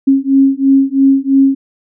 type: beating tone pair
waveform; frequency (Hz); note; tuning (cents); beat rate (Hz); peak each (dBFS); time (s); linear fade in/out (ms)
sine; 270 / 273; C#4 / C#4; -45 / -26; 3; -10; 0.07-1.55; 10
effects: none